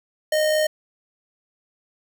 square tone with amplitude modulation, 616 Hz, D#5, 17 cents flat, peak -17 dBFS, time 0.32-0.67 s, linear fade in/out 5 ms, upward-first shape sine, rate 65.6 Hz, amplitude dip 30%, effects none

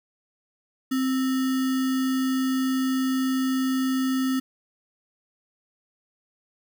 sine tone with sample-and-hold, 261.6 Hz, C4, in tune, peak -21 dBFS, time 0.91-4.4 s, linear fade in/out 10 ms, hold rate 1575 Hz, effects none

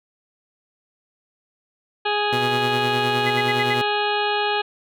harmonic tone, 415.3 Hz, G#4, in tune, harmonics 1 / 2 / 3 / 4 / 6 / 7 / 8 / 9 / 10, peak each -25 / -23 / -31 / -28 / -29 / -30 / -33 / -36 / -36 dBFS, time 2.05-4.62 s, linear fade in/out 10 ms
15% pulse tone with tremolo, 123.47 Hz, B2, in tune, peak -17 dBFS, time 2.32-3.82 s, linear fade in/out 10 ms, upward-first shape sine, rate 9.7 Hz, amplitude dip 45%
sine tone bursts, 2027 Hz, B6, 45 cents sharp, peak -22 dBFS, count 5, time 3.26-3.742 s, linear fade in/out 10 ms, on 42 ms, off 68 ms
effects none

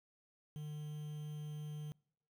triangle tone with quantisation, 150.5 Hz, D3, 43 cents sharp, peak -40 dBFS, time 0.56-1.92 s, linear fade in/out 0 ms, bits 10, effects noise-tail reverb RT60 0.6 s tail -25 dB re dry

